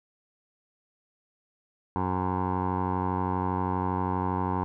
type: tone with low-pass filter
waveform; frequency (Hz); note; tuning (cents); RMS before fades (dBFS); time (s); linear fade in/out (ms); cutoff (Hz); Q
15% pulse; 92.5; F#2; 0; -28; 1.96-4.64; 0; 970; 4.4
effects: none